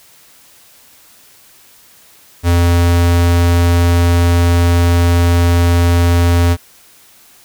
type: tone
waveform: square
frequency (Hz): 86.3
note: F2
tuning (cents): -20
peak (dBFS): -9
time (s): 2.43-6.57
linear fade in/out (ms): 50
effects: white hiss -45 dBFS RMS until 7.44 s